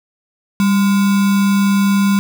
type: tone with sample-and-hold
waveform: sine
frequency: 198.1 Hz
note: G3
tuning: 18 cents sharp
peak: -10 dBFS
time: 0.6-2.19 s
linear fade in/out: 0 ms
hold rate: 1225 Hz
effects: none